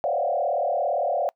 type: tone with frequency modulation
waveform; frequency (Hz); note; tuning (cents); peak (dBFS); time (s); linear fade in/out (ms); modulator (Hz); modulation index
sine; 639; D#5; +46; -21; 0.04-1.29; 0; 37.6; 2.8
effects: noise-tail reverb RT60 0.1 s tail -26 dB re dry